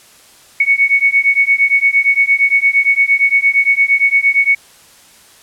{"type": "beating tone pair", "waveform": "sine", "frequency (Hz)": [2217, 2225.7], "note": ["C#7", "C#7"], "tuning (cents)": [0, 6], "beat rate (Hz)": 8.7, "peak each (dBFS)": -12, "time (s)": [0.6, 4.55], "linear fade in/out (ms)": 5, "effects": ["white hiss -44 dBFS RMS until 5.42 s", "low-pass 11000 Hz 12 dB/octave"]}